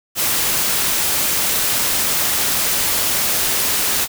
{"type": "noise", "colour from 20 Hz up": "white", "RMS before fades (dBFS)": -18, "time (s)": [0.15, 4.08], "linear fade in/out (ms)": 50, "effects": []}